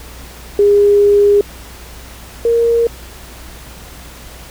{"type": "tone pair in turn", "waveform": "sine", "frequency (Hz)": [407.7, 465.9], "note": ["G#4", "A#4"], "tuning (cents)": [-32, -1], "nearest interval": "major second", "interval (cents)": 231, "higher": "second", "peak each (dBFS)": [-6, -9], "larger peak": "first", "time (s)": [[0.59, 1.41], [2.45, 2.87]], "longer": "first", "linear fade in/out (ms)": 2, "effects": ["added 60 Hz sine -35 dBFS peak until 4.5 s", "pink hiss -36 dBFS RMS until 4.5 s"]}